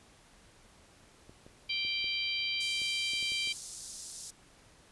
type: clicks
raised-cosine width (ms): 2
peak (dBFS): -38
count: 9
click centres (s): 1.295 / 1.465 / 1.85 / 2.043 / 2.818 / 3.135 / 3.227 / 3.32 / 3.474
type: harmonic tone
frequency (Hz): 784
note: G5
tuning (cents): 0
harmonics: 3 / 4 / 5 / 6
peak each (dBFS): -35 / -35 / -40 / -38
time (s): 1.69-3.53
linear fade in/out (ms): 10
type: band-pass noise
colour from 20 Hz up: white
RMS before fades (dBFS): -45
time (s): 2.6-4.31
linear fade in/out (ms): 10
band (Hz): 4800 to 9600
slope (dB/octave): 24
effects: pink hiss -60 dBFS RMS until 4.91 s + resampled to 24000 Hz